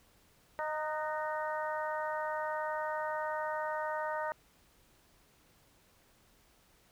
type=harmonic tone with a mistuned harmonic; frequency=308.9 Hz; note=D#4; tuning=12 cents flat; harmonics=2 / 3 / 4 / 5 / 6; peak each=-37 / -37 / -42 / -43 / -44 dBFS; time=0.59-4.32 s; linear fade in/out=0 ms; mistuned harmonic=5; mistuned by=-44 cents; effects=pink hiss -66 dBFS RMS until 6.91 s